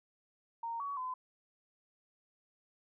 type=tone with pitch steps; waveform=sine; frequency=925 / 1127 / 1018 Hz; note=A#5 / C#6 / C6; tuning=-14 / +28 / -48 cents; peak=-36 dBFS; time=0.63-1.14 s; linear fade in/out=5 ms; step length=170 ms; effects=none